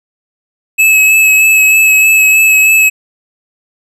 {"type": "tone with vibrato", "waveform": "square", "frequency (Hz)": 2586, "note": "E7", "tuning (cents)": -34, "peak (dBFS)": -5, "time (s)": [0.78, 2.9], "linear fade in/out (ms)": 20, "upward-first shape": "sine", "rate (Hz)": 3.2, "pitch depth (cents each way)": 16, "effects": []}